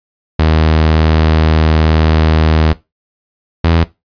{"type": "tone pair in turn", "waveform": "sawtooth", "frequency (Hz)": [78.9, 82.85], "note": ["D#2", "E2"], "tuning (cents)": [25, 9], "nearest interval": "minor second", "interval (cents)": 84, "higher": "second", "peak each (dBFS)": -4, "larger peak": "neither", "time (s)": [[0.39, 2.73], [3.64, 3.84]], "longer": "first", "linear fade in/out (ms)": 5, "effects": ["noise-tail reverb RT60 0.2 s tail -17 dB re dry", "resampled to 11025 Hz"]}